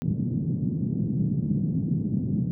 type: band-pass noise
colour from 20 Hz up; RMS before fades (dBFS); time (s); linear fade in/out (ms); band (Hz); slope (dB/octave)
pink; -26; 0.02-2.51; 0; 130 to 230; 24
effects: none